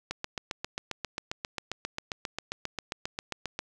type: click train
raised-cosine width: 0.2 ms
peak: -15 dBFS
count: 27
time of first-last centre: 0.11-3.591 s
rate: 7.47 Hz
effects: none